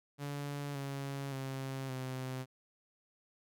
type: tone with pitch steps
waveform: sawtooth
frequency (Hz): 143.1 / 138.55 / 134.14 / 129.87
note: D3 / C#3 / C3 / C3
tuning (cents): -45 / -1 / +43 / -13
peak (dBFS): -34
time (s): 0.18-2.46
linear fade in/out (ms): 50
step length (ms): 570
effects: none